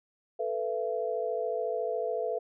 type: chord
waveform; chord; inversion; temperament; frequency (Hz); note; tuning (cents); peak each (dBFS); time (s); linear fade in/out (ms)
sine; A suspended second; none; equal with one note detuned; 440 / 493.9 / 673.1; A4 / B4 / E5; 0 / 0 / +36; -33; 0.39-2.39; 10
effects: none